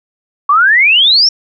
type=exponential sweep; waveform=sine; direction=up; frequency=1108.7 to 5600 Hz; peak=-5 dBFS; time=0.49-1.29 s; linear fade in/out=5 ms; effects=none